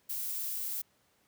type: noise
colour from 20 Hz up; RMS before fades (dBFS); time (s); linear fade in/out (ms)
violet; -36; 0.09-0.82; 10
effects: pink hiss -70 dBFS RMS until 1.27 s + high-pass 100 Hz 12 dB/octave